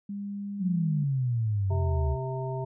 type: tone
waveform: sine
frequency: 201.5 Hz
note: G3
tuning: 48 cents sharp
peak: -32 dBFS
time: 0.09-1.04 s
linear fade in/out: 5 ms
type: exponential sweep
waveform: sine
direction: down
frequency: 190.3 to 70.5 Hz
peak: -24 dBFS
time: 0.59-2.17 s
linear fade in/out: 50 ms
type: harmonic tone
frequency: 130.81 Hz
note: C3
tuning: in tune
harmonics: 1 / 3 / 5 / 7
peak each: -31 / -36 / -38 / -39 dBFS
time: 1.7-2.65 s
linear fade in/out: 10 ms
effects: none